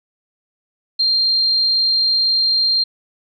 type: tone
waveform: sine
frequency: 4186 Hz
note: C8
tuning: in tune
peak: -13 dBFS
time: 0.99-2.84 s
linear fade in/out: 10 ms
effects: none